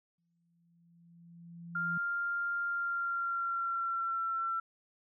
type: tone with exponential growth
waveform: sine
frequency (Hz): 170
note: F3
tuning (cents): -46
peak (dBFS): -37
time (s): 0.18-1.98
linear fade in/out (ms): 5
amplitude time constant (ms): 390
type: tone with pitch glide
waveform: sine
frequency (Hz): 1396.9 to 1348.5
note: F6 to E6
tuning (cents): 0 to +39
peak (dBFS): -31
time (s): 1.75-4.6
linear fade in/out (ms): 5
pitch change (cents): -61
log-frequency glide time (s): 2.66-4.28
effects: none